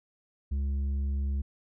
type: tone with tanh clipping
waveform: sine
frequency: 69.3 Hz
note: C#2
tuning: in tune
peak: -28 dBFS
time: 0.51-1.42 s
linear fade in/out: 10 ms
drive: 6 dB
effects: none